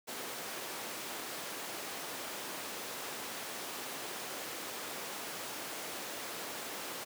pink high-pass noise, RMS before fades -42 dBFS, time 0.07-7.05 s, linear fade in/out 20 ms, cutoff 330 Hz, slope 12 dB/octave, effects none

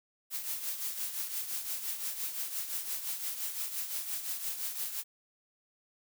blue noise with tremolo, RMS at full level -34 dBFS, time 0.3-5.04 s, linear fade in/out 50 ms, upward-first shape triangle, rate 5.8 Hz, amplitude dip 65%, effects none

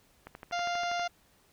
click train, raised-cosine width 0.5 ms, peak -28 dBFS, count 10, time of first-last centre 0.27-0.996 s, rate 12.4 Hz
harmonic tone, 698.5 Hz, F5, in tune, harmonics 1 / 2 / 3 / 4 / 5 / 6 / 7 / 8 / 9, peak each -31 / -37 / -41 / -43 / -45 / -47 / -48 / -49 / -50 dBFS, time 0.52-1.08 s, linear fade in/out 10 ms
effects pink hiss -65 dBFS RMS until 1.52 s

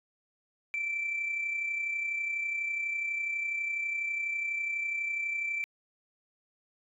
sine tone with amplitude modulation, 2337 Hz, D7, 9 cents flat, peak -27 dBFS, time 0.74-5.64 s, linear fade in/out 0 ms, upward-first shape sine, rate 32.1 Hz, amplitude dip 45%, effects tanh soft clip ceiling -25 dBFS

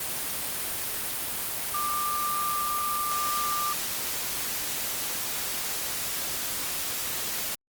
sine tone in noise, 1189 Hz, D6, 21 cents sharp, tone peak -27 dBFS, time 1.74-3.73 s, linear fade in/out 5 ms, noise white, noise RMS -31 dBFS, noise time 0-7.55 s, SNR +1 dB, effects Opus 32 kbps

